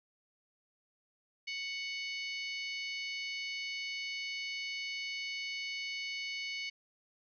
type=harmonic tone with a mistuned harmonic; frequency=740 Hz; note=F#5; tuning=in tune; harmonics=3 / 4 / 5 / 6 / 7 / 8; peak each=-39 / -44 / -53 / -44 / -53 / -53 dBFS; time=1.47-6.7 s; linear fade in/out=10 ms; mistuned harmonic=8; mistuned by=+71 cents; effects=none